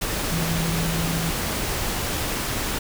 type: tone in noise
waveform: sine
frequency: 164.81 Hz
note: E3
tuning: in tune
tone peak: -24 dBFS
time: 0.31-1.31 s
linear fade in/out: 10 ms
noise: pink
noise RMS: -26 dBFS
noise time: 0.01-2.79 s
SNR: -1 dB
effects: none